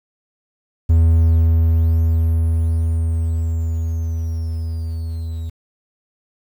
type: tone with level ramp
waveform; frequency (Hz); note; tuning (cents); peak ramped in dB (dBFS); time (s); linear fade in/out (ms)
triangle; 81.8; E2; -13; -7 to -21; 0.89-5.5; 10
effects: 8-bit